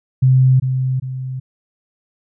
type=tone with echo; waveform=sine; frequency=130 Hz; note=C3; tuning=11 cents flat; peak=-8 dBFS; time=0.22-0.6 s; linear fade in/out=10 ms; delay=400 ms; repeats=2; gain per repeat=-7 dB; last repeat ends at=1.4 s; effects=none

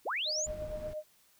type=linear sweep; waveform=sine; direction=up; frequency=246.9 to 7300 Hz; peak=-31 dBFS; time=0.05-0.47 s; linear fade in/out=20 ms
type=tone with tremolo; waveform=sine; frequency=613 Hz; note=D#5; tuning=26 cents flat; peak=-34 dBFS; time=0.25-1.04 s; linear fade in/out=50 ms; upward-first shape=triangle; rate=8.6 Hz; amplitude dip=70%
type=noise; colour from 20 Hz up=brown; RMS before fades=-44 dBFS; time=0.46-0.94 s; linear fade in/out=10 ms
effects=white hiss -66 dBFS RMS until 1.39 s

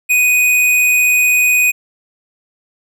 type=tone; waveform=square; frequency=2489 Hz; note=D#7; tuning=in tune; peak=-10 dBFS; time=0.09-1.72 s; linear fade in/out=20 ms; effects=none

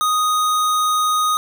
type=tone; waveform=square; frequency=1244.5 Hz; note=D#6; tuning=in tune; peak=-16 dBFS; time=0.01-1.37 s; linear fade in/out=0 ms; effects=none

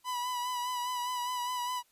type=tone with vibrato; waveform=45% pulse; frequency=987.8 Hz; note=B5; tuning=in tune; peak=-32 dBFS; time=0.04-1.83 s; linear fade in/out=50 ms; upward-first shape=sine; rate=4.9 Hz; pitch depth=32 cents each way; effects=white hiss -69 dBFS RMS until 1.91 s + resampled to 32000 Hz

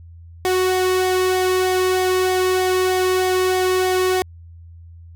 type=tone with flanger; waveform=sawtooth; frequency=370 Hz; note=F#4; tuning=in tune; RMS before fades=-18 dBFS; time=0.45-4.22 s; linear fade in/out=0 ms; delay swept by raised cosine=0.71 to 1.48 ms; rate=3.2 Hz; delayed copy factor=-0.5; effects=added 84 Hz sine -38 dBFS peak until 5.15 s

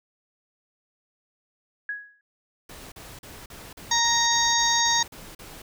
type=tone with exponential decay; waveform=sine; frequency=1667 Hz; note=G#6; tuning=6 cents sharp; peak=-25 dBFS; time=1.89-2.21 s; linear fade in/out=2 ms; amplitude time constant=69 ms
type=noise bursts; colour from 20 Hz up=pink; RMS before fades=-43 dBFS; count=11; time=2.69-5.62 s; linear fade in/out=5 ms; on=230 ms; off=40 ms
type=harmonic tone; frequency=932.3 Hz; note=A#5; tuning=in tune; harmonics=1 / 2 / 4 / 5 / 6 / 7; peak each=-25 / -27 / -25 / -30 / -29 / -25 dBFS; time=3.91-5.03 s; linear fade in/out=5 ms
effects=none

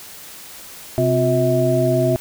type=harmonic tone with a mistuned harmonic; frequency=128.8 Hz; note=C3; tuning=27 cents flat; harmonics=1 / 2 / 3 / 5; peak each=-19 / -23 / -20 / -18 dBFS; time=0.98-2.16 s; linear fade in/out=0 ms; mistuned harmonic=3; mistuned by=-130 cents; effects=white hiss -38 dBFS RMS until 2.2 s

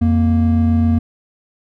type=tone pair together; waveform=triangle; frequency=86.89 / 233.1 Hz; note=F2 / A#3; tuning=-8 / 0 cents; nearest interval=octave + perfect fourth; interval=1708 cents; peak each=-12 dBFS; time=0.01-0.99 s; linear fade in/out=10 ms; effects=none

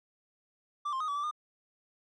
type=tone with pitch steps; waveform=triangle; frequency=1172 / 1055 / 1245 / 1145 / 1163 / 1216 Hz; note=D6 / C6 / D#6 / D6 / D6 / D#6; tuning=-4 / +14 / +1 / -44 / -17 / -40 cents; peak=-29 dBFS; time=0.85-1.312 s; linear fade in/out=10 ms; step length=77 ms; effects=resampled to 22050 Hz

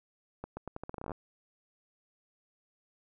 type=accelerating click train; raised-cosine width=1 ms; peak=-25 dBFS; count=15; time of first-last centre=0.44-1.117 s; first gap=130 ms; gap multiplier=0.82; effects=none

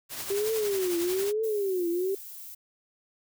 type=noise with tremolo; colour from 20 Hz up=white; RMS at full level=-34 dBFS; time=0.09-1.33 s; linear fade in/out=50 ms; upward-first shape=triangle; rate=11 Hz; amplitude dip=50%
type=tone with vibrato; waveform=sine; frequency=389.7 Hz; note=G4; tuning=10 cents flat; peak=-25 dBFS; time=0.3-2.15 s; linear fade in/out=5 ms; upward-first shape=triangle; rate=1.1 Hz; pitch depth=250 cents each way
type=noise; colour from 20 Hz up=violet; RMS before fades=-43 dBFS; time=1.43-2.55 s; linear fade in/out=10 ms
effects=none

